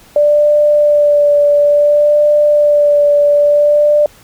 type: tone with vibrato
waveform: sine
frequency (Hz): 587.3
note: D5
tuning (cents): 0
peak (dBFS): -6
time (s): 0.16-4.06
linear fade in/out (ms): 2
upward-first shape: sine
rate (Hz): 0.58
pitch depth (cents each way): 17
effects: pink hiss -43 dBFS RMS until 4.23 s